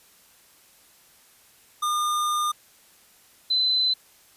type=tone pair in turn; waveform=square / sine; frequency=1211 / 4035 Hz; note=D#6 / B7; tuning=-47 / +36 cents; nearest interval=octave + major sixth; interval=2083 cents; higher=second; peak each=-23 / -19 dBFS; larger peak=second; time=1.82-2.52 / 3.5-3.94 s; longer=first; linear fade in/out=10 ms; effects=white hiss -56 dBFS RMS until 4.36 s + resampled to 32000 Hz